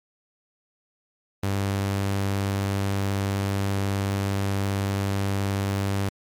sawtooth tone, 98.7 Hz, G2, 12 cents sharp, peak -19 dBFS, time 1.43-6.09 s, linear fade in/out 5 ms, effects MP3 96 kbps

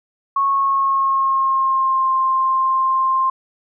sine tone with pitch glide, 1100 to 1054 Hz, C#6 to C6, -14 to +12 cents, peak -14 dBFS, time 0.36-3.3 s, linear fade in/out 5 ms, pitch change -74 cents, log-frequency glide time 0.46-2.12 s, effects none

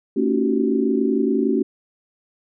sine tone cluster, 226.2 / 276.5 / 308 / 356 / 382.8 Hz, A3 / C#4 / D#4 / F4 / G4, +48 / -4 / -17 / +33 / -41 cents, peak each -22 / -21 / -28 / -26 / -22 dBFS, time 0.16-1.63 s, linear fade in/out 10 ms, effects none

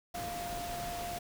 sine tone in noise, 698.5 Hz, F5, in tune, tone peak -38 dBFS, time 0.14-1.19 s, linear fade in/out 10 ms, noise pink, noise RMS -42 dBFS, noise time 0.14-1.19 s, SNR +1 dB, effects none

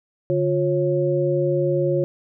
sine tone cluster, 144.6 / 354.7 / 546 Hz, D3 / F4 / C#5, -27 / +27 / -26 cents, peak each -23 / -21 / -22 dBFS, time 0.3-2.04 s, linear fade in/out 0 ms, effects none

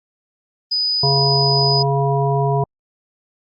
sine tone, 4978 Hz, D#8, in tune, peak -16 dBFS, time 0.71-1.83 s, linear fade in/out 10 ms
harmonic tone, 138.59 Hz, C#3, in tune, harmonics 1 / 3 / 5 / 7, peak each -17 / -21 / -22 / -23 dBFS, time 1.03-2.64 s, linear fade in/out 5 ms
effects Opus 32 kbps

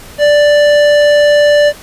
sine tone with tanh clipping, 587.3 Hz, D5, in tune, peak -7 dBFS, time 0.18-1.73 s, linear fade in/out 50 ms, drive 16 dB, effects pink hiss -34 dBFS RMS until 1.82 s + resampled to 32000 Hz

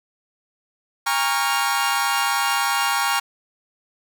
sawtooth chord, Bb minor seventh, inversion third, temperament equal with one note detuned, 809.3 / 932.3 / 1108.7 / 1396.9 Hz, Ab5 / Bb5 / Db6 / F6, -45 / 0 / 0 / 0 cents, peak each -21 dBFS, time 1.06-3.2 s, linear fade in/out 10 ms, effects none

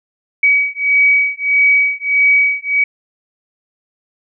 sine beating tone pair, 2268 / 2269.6 Hz, C#7 / C#7, +39 / +40 cents, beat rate 1.6 Hz, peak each -13 dBFS, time 0.43-2.84 s, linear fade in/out 5 ms, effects none

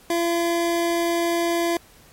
25% pulse tone, 340.2 Hz, F4, 45 cents flat, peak -16 dBFS, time 0.1-1.77 s, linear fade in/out 2 ms, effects pink hiss -51 dBFS RMS until 2.12 s + MP3 64 kbps

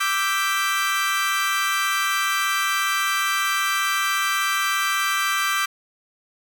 30% pulse chord, E minor seventh, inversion third, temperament equal with one note detuned, 1174.7 / 1331.5 / 1568 / 1975.5 Hz, D6 / E6 / G6 / B6, 0 / +17 / 0 / 0 cents, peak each -21 / -27 / -22 / -26 dBFS, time 0-5.66 s, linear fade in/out 10 ms, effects none

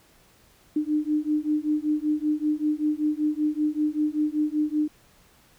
sine beating tone pair, 300 / 305.2 Hz, D4 / D#4, +37 / -33 cents, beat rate 5.2 Hz, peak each -25 dBFS, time 0.76-4.88 s, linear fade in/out 5 ms, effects pink hiss -58 dBFS RMS until 5.58 s

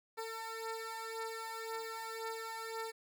15% pulse beating tone pair, 448.2 / 450.1 Hz, A4 / A4, +32 / +39 cents, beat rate 1.9 Hz, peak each -39 / -36 dBFS, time 0.17-2.92 s, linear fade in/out 20 ms, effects none

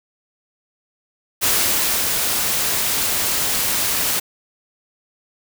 white noise with ADSR envelope, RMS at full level -17 dBFS, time 1.41-4.2 s, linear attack 30 ms, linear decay 580 ms, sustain -3 dB, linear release 11 ms, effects none

